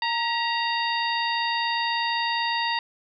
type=harmonic tone with a mistuned harmonic; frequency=928 Hz; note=A#5; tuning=8 cents flat; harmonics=1 / 2 / 3 / 4 / 5; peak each=-26 / -29 / -31 / -32 / -33 dBFS; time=0.02-2.79 s; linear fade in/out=2 ms; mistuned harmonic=2; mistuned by=+54 cents; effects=none